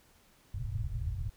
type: low-pass noise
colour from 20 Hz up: white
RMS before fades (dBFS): -35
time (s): 0.54-1.3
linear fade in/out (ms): 5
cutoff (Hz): 130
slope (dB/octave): 96
effects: pink hiss -64 dBFS RMS until 1.36 s